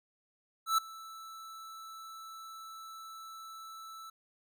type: tone with ADSR envelope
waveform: square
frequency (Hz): 1318.5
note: E6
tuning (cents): 0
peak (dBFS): -24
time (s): 0.66-4.1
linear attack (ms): 120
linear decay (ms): 6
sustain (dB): -22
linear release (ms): 6
effects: none